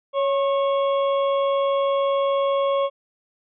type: harmonic tone with a mistuned harmonic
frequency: 554.4 Hz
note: C#5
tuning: in tune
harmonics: 1 / 2 / 4 / 5 / 6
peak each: -19 / -25 / -41 / -43 / -37 dBFS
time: 0.13-2.9 s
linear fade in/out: 50 ms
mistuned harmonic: 2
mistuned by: -33 cents
effects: none